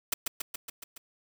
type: noise with echo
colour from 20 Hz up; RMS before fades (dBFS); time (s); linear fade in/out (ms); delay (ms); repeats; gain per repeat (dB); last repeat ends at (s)
white; -28; 0.12-0.14; 5; 140; 6; -3; 0.98
effects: none